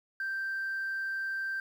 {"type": "tone", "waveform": "sine", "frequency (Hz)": 1568, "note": "G6", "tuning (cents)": 0, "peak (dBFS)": -30, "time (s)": [0.2, 1.6], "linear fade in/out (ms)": 2, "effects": ["tanh soft clip ceiling -28 dBFS", "10-bit"]}